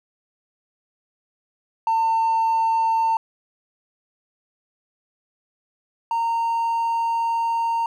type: tone pair in turn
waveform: triangle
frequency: 902 / 921.5 Hz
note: A5 / A#5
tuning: +43 / -20 cents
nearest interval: unison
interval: 37 cents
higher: second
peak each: -14 / -17 dBFS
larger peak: first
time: 1.87-3.17 / 6.11-7.86 s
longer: second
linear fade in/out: 2 ms
effects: tanh soft clip ceiling -13 dBFS